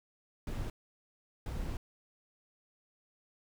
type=noise bursts at uneven times; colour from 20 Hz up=brown; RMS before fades=-37 dBFS; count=2; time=0.47-0.7 / 1.46-1.77 s; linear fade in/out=2 ms; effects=none